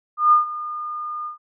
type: tone with ADSR envelope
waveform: sine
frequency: 1216 Hz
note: D#6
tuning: 40 cents flat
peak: -9 dBFS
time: 0.17-1.38 s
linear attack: 150 ms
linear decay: 130 ms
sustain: -17 dB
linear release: 120 ms
effects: none